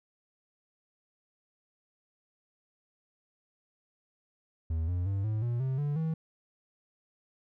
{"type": "tone with pitch steps", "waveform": "triangle", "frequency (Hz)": [80.7, 89.03, 98.21, 108.35, 119.52, 131.86, 145.46, 160.47], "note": ["E2", "F2", "G2", "A2", "A#2", "C3", "D3", "E3"], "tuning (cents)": [-36, 34, 4, -26, 44, 14, -16, -46], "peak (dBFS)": -26, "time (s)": [4.7, 6.14], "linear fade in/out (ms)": 5, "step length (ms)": 180, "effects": []}